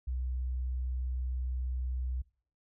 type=tone; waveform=sine; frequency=63.2 Hz; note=B1; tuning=41 cents sharp; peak=-30 dBFS; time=0.07-2.22 s; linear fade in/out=10 ms; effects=noise-tail reverb RT60 0.5 s tail -25 dB re dry + tanh soft clip ceiling -27 dBFS